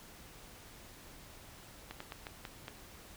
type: slowing click train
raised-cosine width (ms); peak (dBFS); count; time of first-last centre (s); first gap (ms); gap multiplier
0.3; -26; 6; 1.91-2.681; 94; 1.25
effects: pink hiss -54 dBFS RMS until 3.16 s